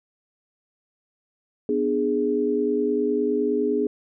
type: chord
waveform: sine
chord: G# diminished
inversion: first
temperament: just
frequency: 249.2 / 299 / 415.3 Hz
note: B3 / D4 / G#4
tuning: +16 / +31 / 0 cents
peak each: -26 / -26 / -22 dBFS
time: 1.69-3.87 s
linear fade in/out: 2 ms
effects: none